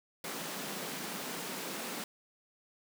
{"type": "high-pass noise", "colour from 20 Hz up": "pink", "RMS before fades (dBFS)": -40, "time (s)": [0.24, 2.04], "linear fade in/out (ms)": 2, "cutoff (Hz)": 160, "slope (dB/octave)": 48, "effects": []}